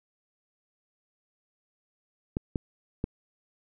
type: clicks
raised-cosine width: 3 ms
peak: -15 dBFS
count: 3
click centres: 2.369 / 2.558 / 3.041 s
effects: none